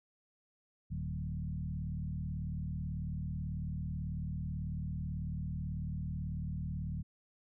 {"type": "tone with frequency modulation", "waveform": "sine", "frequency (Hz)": 118.3, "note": "A#2", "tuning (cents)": 26, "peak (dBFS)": -35, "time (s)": [0.9, 7.03], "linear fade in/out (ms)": 20, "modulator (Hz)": 38.2, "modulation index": 1.7, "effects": []}